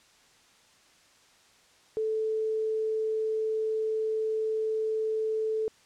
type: tone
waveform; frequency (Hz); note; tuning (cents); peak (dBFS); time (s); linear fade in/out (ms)
sine; 438; A4; -8; -26; 1.97-5.68; 0
effects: white hiss -60 dBFS RMS until 5.85 s + low-pass 7000 Hz 12 dB/octave